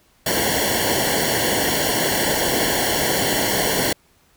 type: noise with comb filter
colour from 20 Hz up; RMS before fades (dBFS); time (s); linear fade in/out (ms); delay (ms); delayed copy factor
pink; -20; 0.26-3.93; 5; 0.8; -0.95
effects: pink hiss -58 dBFS RMS until 4.36 s